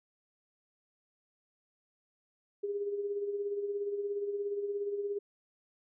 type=tone with tremolo; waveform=sine; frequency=405.9 Hz; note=G#4; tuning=40 cents flat; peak=-30 dBFS; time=2.63-5.19 s; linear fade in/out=10 ms; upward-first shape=sine; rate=17 Hz; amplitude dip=50%; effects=none